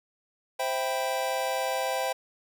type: chord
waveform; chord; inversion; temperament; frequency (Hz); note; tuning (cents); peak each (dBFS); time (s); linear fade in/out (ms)
square; C major seventh; none; equal; 523.3 / 659.3 / 784 / 987.8; C5 / E5 / G5 / B5; 0 / 0 / 0 / 0; -32 / -34 / -32 / -37; 0.59-2.13; 10
effects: none